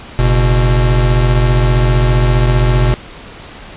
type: tone pair together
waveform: square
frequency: 45.92 / 122.6 Hz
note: F#1 / B2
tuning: -12 / -12 cents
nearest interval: octave + perfect fourth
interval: 1700 cents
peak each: -12 dBFS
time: 0.19-2.94 s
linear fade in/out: 0 ms
effects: pink hiss -33 dBFS RMS until 3.76 s + resampled to 8000 Hz